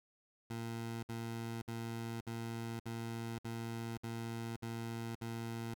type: tone bursts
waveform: 20% pulse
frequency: 115.2 Hz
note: A#2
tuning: 20 cents flat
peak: -35 dBFS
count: 9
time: 0.5-5.742 s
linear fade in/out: 5 ms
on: 530 ms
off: 59 ms
effects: none